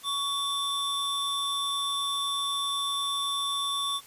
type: tone pair together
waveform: square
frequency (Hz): 1123 / 3540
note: C#6 / A7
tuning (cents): +22 / +10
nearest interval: octave + minor sixth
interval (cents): 1988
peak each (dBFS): -32 / -30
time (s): 0.03-4.01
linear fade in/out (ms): 50
effects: white hiss -51 dBFS RMS until 4.06 s + resampled to 32000 Hz